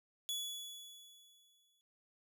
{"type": "tone with exponential decay", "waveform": "sawtooth", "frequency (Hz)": 3400, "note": "G#7", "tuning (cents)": 40, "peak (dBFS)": -33, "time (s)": [0.29, 1.81], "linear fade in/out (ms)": 0, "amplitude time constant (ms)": 330, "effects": []}